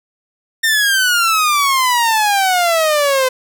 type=exponential sweep; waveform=sawtooth; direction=down; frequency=1830 to 509 Hz; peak=-8 dBFS; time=0.63-3.29 s; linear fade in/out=10 ms; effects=none